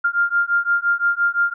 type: beating tone pair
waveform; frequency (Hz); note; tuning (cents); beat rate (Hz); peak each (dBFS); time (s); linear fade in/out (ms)
sine; 1396.9 / 1402.7; F6 / F6; 0 / +7; 5.8; -19; 0.04-1.54; 10
effects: none